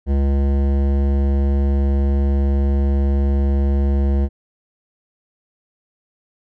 sine tone with hard clipping, 69.3 Hz, C#2, in tune, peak -16 dBFS, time 0.06-4.29 s, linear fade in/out 50 ms, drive 15 dB, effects none

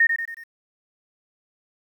sine tone with echo, 1841 Hz, A#6, 22 cents flat, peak -13 dBFS, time 0-0.07 s, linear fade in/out 5 ms, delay 92 ms, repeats 4, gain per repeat -6 dB, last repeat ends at 0.438 s, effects 9-bit

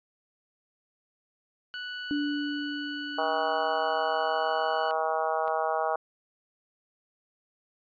25% pulse tone, 1480 Hz, F#6, in tune, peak -31 dBFS, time 1.74-4.91 s, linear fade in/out 0 ms
sine tone with exponential decay, 291.3 Hz, D4, 14 cents flat, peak -25 dBFS, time 2.11-5.29 s, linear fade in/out 0 ms, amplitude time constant 690 ms
harmonic tone, 159.3 Hz, D#3, 41 cents sharp, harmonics 3 / 4 / 5 / 6 / 7 / 8 / 9, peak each -34 / -30 / -30 / -36 / -34 / -36 / -39 dBFS, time 3.18-5.96 s, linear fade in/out 2 ms
clicks, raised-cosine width 0.3 ms, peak -38 / -31 dBFS, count 2, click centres 5.474 / 5.48 s
effects resampled to 11025 Hz

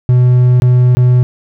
triangle tone with dropouts, 124.6 Hz, B2, 16 cents sharp, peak -3 dBFS, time 0.09-1.23 s, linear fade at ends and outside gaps 0 ms, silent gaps 0.6-0.621 / 0.95-0.97 s, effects none

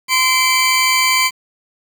20% pulse tone pair together, 1033 / 2319 Hz, C6 / D7, -22 / -22 cents, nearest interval octave + major second, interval 1400 cents, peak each -10 dBFS, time 0.08-1.31 s, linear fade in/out 50 ms, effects 7-bit

